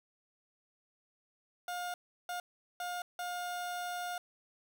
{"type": "tone bursts at uneven times", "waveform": "30% pulse", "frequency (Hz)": 712, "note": "F5", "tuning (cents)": 33, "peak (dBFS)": -34, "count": 4, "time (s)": [[1.68, 1.94], [2.29, 2.4], [2.8, 3.02], [3.19, 4.18]], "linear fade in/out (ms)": 2, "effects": []}